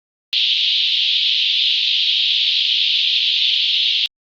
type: band-pass noise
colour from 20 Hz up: pink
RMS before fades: -17 dBFS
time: 0.33-4.06 s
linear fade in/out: 0 ms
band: 3000 to 3900 Hz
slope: 48 dB/octave
effects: Opus 32 kbps